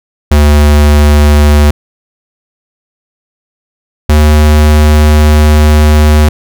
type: tone pair in turn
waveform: square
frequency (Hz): 73.9 / 75.67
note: D2 / D#2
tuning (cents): +11 / -48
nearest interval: unison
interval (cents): 41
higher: second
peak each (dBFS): -3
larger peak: neither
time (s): 0.31-1.71 / 4.09-6.29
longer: second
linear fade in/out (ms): 5
effects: none